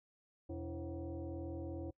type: tone with frequency modulation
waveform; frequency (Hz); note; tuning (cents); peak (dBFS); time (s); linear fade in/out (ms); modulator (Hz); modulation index
sine; 125.2; B2; +24; -40; 0.49-1.91; 10; 208; 2
effects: noise-tail reverb RT60 0.1 s tail -24 dB re dry